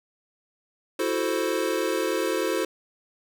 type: chord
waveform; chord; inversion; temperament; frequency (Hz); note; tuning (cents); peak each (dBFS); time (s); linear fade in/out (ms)
square; F# half-diminished seventh; third; equal; 329.6 / 370 / 440 / 523.3; E4 / F#4 / A4 / C5; 0 / 0 / 0 / 0; -30; 0.99-2.65; 5
effects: none